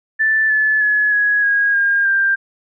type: tone with pitch steps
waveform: sine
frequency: 1760 / 1729.8 / 1700 / 1670.8 / 1642.1 / 1613.9 / 1586.2 Hz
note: A6 / A6 / G#6 / G#6 / G#6 / G6 / G6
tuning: 0 / -30 / +40 / +10 / -20 / +50 / +20 cents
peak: -12 dBFS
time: 0.19-2.36 s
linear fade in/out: 20 ms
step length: 310 ms
effects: none